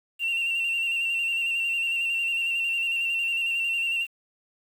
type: tone with vibrato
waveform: sine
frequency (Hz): 2740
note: F7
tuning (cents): -34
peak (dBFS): -22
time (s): 0.19-4.07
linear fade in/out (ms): 50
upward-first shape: square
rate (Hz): 11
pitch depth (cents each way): 25
effects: tanh soft clip ceiling -21 dBFS + 8-bit